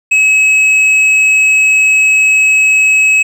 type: tone with hard clipping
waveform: sine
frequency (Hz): 2567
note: E7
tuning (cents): -47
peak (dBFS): -7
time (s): 0.11-3.23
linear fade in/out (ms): 10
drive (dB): 5
effects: none